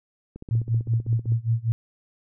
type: click train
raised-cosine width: 3 ms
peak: -25 dBFS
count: 16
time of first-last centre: 0.36-1.322 s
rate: 15.6 Hz
type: tone with tremolo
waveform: sine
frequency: 114.8 Hz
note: A#2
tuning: 26 cents flat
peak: -17 dBFS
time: 0.51-1.72 s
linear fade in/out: 0 ms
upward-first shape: sine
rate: 5.2 Hz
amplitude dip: 95%
effects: none